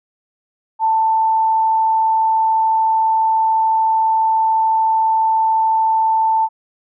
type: tone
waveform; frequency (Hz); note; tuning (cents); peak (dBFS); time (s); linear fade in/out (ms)
sine; 887; A5; +14; -12; 0.79-6.49; 50
effects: none